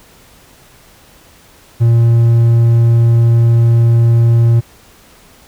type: tone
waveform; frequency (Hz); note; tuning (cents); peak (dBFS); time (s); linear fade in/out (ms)
triangle; 116.54; A#2; 0; -4; 1.8-4.61; 20
effects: pink hiss -44 dBFS RMS until 5.47 s